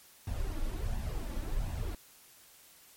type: noise with flanger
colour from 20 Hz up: brown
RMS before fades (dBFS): -34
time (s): 0.27-1.95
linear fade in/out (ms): 2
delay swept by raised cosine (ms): 1.1 to 3.6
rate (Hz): 1.4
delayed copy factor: +0.6
effects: white hiss -58 dBFS RMS until 2.96 s + MP3 64 kbps